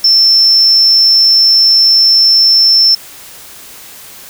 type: tone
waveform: sine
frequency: 5350 Hz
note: E8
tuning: 25 cents sharp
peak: -4 dBFS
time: 0.04-2.95 s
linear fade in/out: 5 ms
effects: white hiss -33 dBFS RMS until 4.29 s